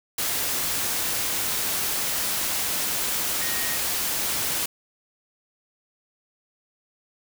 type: tone in noise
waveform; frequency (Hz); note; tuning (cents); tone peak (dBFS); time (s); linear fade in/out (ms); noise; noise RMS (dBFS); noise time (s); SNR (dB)
sine; 1869; A#6; +4; -34; 3.41-3.77; 5; white; -26; 0.18-4.66; -11
effects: none